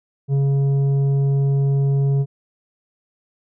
sine tone with tanh clipping, 138.59 Hz, C#3, in tune, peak -16 dBFS, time 0.28-2.26 s, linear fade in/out 50 ms, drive 7 dB, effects none

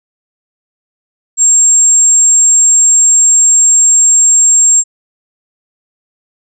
sine tone, 7470 Hz, A#8, 3 cents sharp, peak -4 dBFS, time 1.37-4.84 s, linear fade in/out 50 ms, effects none

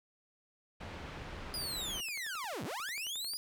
pink low-pass noise, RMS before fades -45 dBFS, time 0.8-2.01 s, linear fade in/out 10 ms, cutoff 3000 Hz, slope 12 dB/octave
sawtooth linear two-way sweep, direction down then up, 4978 to 87.31 to 4978 Hz, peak -34 dBFS, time 1.54-3.37 s, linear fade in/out 0 ms, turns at 2.64 s
click train, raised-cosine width 0.3 ms, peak -35 dBFS, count 21, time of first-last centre 1.55-3.336 s, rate 11.2 Hz
effects none

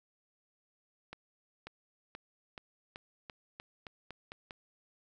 accelerating click train, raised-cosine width 0.3 ms, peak -28 dBFS, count 11, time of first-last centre 1.13-4.508 s, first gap 540 ms, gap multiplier 0.89, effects none

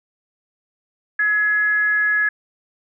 sine tone with frequency modulation, 1688 Hz, G#6, 28 cents sharp, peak -15 dBFS, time 1.19-2.29 s, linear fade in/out 5 ms, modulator 395 Hz, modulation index 0.27, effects none

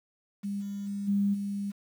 sine tone with level steps, 200.8 Hz, G3, 42 cents sharp, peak -30 / -33 / -31 / -23 / -30 dBFS, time 0.43-1.72 s, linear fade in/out 20 ms, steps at 0.6 / 0.86 / 1.07 / 1.33 s, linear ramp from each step 20 ms, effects 9-bit

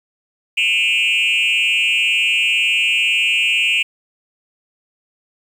sine tone with frequency modulation, 2629 Hz, E7, 5 cents flat, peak -11 dBFS, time 0.57-3.83 s, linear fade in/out 10 ms, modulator 200 Hz, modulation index 1.4, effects tanh soft clip ceiling -12 dBFS + 7-bit

